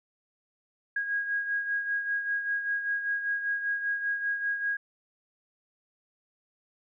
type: beating tone pair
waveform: sine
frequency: 1640 / 1645.1 Hz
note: G#6 / G#6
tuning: -22 / -17 cents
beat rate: 5.1 Hz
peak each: -28 / -36 dBFS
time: 0.96-4.77 s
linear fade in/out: 5 ms
effects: none